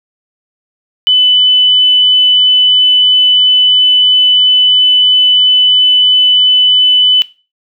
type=tone; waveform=sine; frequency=3001 Hz; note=F#7; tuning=24 cents sharp; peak=-4 dBFS; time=1.07-7.22 s; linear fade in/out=0 ms; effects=noise-tail reverb RT60 0.3 s tail -17 dB re dry